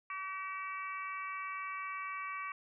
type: harmonic tone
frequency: 382 Hz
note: G4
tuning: 45 cents flat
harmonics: 3 / 4 / 5 / 6 / 7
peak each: -40 / -51 / -48 / -44 / -51 dBFS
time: 0.1-2.52 s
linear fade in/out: 2 ms
effects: none